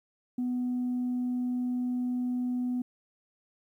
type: tone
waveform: sine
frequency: 248.2 Hz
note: B3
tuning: 9 cents sharp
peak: -26 dBFS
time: 0.38-2.82 s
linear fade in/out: 5 ms
effects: tanh soft clip ceiling -25 dBFS + 11-bit